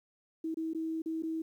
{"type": "tone with dropouts", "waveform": "sine", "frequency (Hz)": 322.3, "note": "E4", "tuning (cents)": -39, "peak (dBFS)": -32, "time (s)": [0.44, 1.42], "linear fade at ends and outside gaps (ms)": 5, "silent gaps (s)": [[0.544, 0.57], [0.734, 0.747], [1.02, 1.059], [1.224, 1.233]], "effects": ["11-bit"]}